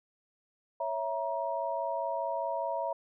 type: chord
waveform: sine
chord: A# diminished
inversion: first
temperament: equal with one note detuned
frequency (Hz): 554.4 / 659.3 / 947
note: C#5 / E5 / A#5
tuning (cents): 0 / 0 / +27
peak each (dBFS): -36 / -34 / -34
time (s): 0.8-2.93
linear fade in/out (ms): 5
effects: none